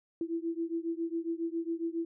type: beating tone pair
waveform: sine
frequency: 329.6 / 336.9 Hz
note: E4 / E4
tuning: 0 / +38 cents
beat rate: 7.3 Hz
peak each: -34 / -35 dBFS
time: 0.21-2.05 s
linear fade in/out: 2 ms
effects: none